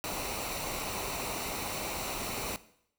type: noise with comb filter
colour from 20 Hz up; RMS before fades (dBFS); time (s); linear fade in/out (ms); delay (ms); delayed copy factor
pink; -36; 0.04-2.56; 0; 0.6; -0.55
effects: noise-tail reverb RT60 0.7 s tail -17 dB re dry